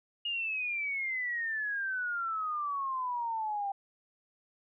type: exponential sweep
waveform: sine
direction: down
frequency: 2865 to 784 Hz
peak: -31 dBFS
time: 0.25-3.72 s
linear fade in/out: 5 ms
effects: none